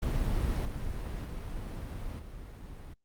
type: noise with level steps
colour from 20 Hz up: brown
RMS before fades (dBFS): -30 / -36 / -38 / -44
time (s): 0.02-2.94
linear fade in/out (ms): 10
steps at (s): 0.65 / 1.25 / 2.19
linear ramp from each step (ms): 2
effects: noise-tail reverb RT60 0.1 s tail -24 dB re dry + Opus 48 kbps